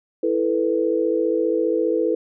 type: chord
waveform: sine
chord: E suspended fourth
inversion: none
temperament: just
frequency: 329.6 / 439.5 / 494.4 Hz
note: E4 / A4 / B4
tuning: 0 / -2 / +2 cents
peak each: -22 dBFS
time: 0.23-2.15 s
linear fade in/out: 5 ms
effects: none